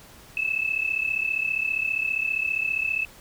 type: tone pair together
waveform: sine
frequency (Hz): 2598 / 2633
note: E7 / E7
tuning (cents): -26 / -3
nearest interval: unison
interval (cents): 23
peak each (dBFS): -26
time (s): 0.37-3.05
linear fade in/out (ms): 2
effects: pink hiss -49 dBFS RMS until 3.2 s